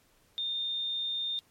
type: tone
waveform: sine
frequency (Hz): 3632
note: A#7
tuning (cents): -46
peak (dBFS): -30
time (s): 0.38-1.39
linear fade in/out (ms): 0
effects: pink hiss -66 dBFS RMS until 1.5 s + MP3 64 kbps